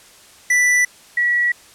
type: tone pair in turn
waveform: square / sine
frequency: 1975.5 / 1932.6 Hz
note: B6 / B6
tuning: 0 / -38 cents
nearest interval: unison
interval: 38 cents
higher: first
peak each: -13 / -14 dBFS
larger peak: first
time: 0.5-0.85 / 1.17-1.52 s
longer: neither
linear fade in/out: 5 ms
effects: white hiss -46 dBFS RMS until 1.74 s + low-pass 10000 Hz 12 dB/octave